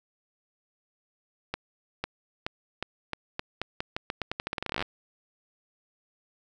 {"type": "accelerating click train", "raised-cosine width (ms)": 0.3, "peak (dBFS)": -14, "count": 27, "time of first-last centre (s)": [1.54, 4.825], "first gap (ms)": 500, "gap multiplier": 0.85, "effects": []}